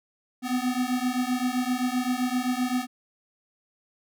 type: beating tone pair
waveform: square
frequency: 247.2 / 254.9 Hz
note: B3 / C4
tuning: +2 / -45 cents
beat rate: 7.7 Hz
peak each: -28 / -28 dBFS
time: 0.42-2.87 s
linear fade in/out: 50 ms
effects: none